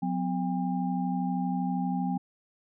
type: tone cluster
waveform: sine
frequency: 181.4 / 254 / 803 Hz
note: F#3 / B3 / G5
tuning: -34 / +49 / +41 cents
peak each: -29 / -31 / -34 dBFS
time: 0.02-2.18 s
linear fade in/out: 10 ms
effects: none